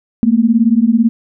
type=beating tone pair; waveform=sine; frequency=220 / 238 Hz; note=A3 / A#3; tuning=0 / +36 cents; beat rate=18 Hz; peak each=-11 dBFS; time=0.23-1.09 s; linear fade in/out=0 ms; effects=none